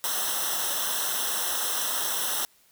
white noise with comb filter, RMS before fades -28 dBFS, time 0.04-2.45 s, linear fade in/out 0 ms, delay 0.43 ms, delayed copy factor -1, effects white hiss -61 dBFS RMS until 2.71 s

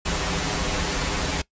pink noise with comb filter, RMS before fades -25 dBFS, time 0.05-1.42 s, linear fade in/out 10 ms, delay 8.8 ms, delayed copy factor -0.9, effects noise-tail reverb RT60 0.1 s tail -20 dB re dry + resampled to 16000 Hz

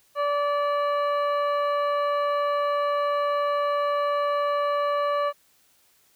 harmonic tone, 579 Hz, D5, 25 cents flat, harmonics 1 / 2 / 3 / 4 / 5 / 7, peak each -24 / -25 / -38 / -43 / -43 / -47 dBFS, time 0.15-5.33 s, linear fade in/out 50 ms, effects white hiss -62 dBFS RMS until 6.15 s

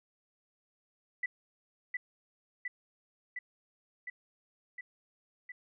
sine tone with echo, 1983 Hz, B6, 7 cents sharp, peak -30 dBFS, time 1.23-1.26 s, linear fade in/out 5 ms, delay 710 ms, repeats 6, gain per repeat -2 dB, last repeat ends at 5.52 s, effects none

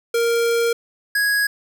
square tone pair in turn, 466.2 / 1661.3 Hz, A#4 / G#6, 0 / 0 cents, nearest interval octave + minor seventh, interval 2200 cents, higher second, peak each -17 dBFS, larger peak neither, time 0.14-0.73 / 1.15-1.47 s, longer first, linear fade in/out 5 ms, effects none

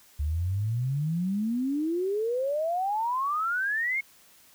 sine exponential sweep, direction up, 70.7 to 2200 Hz, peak -25 dBFS, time 0.19-4.01 s, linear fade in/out 10 ms, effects white hiss -57 dBFS RMS until 4.54 s

